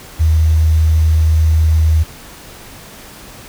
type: tone with quantisation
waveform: sine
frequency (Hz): 79.3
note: D#2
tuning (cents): +33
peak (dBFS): -8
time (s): 0.19-2.04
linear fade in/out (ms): 20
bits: 6
effects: pink hiss -36 dBFS RMS until 3.48 s